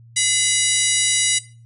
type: harmonic tone with a mistuned harmonic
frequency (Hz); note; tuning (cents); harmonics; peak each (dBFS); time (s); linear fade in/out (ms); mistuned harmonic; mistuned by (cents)
969; B5; -33; 2 / 3 / 4 / 5 / 6 / 7 / 8 / 9 / 10; -25 / -28 / -23 / -28 / -24 / -27 / -25 / -26 / -23; 0.16-1.39; 10; 2; +82
effects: noise-tail reverb RT60 0.4 s tail -18 dB re dry + added 116 Hz sine -43 dBFS peak until 1.65 s